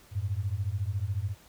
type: beating tone pair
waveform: sine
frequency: 92.3 / 106.3 Hz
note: F#2 / G#2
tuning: -4 / +41 cents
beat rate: 14 Hz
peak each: -31 dBFS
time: 0.11-1.35 s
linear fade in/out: 50 ms
effects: pink hiss -57 dBFS RMS until 1.48 s